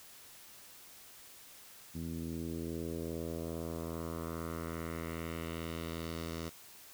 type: tone with low-pass filter sweep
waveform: 10% pulse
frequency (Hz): 82.41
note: E2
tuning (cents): 0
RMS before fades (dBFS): -40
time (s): 1.94-6.5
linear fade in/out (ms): 20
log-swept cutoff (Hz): 220 to 6200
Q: 1.6
effects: white hiss -55 dBFS RMS until 6.93 s